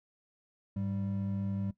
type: tone pair together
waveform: triangle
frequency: 101.95 / 195.7 Hz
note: G#2 / G3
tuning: -32 / -3 cents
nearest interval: major seventh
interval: 1129 cents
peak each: -33 / -32 dBFS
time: 0.76-1.71 s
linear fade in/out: 5 ms
effects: noise-tail reverb RT60 0.1 s tail -17 dB re dry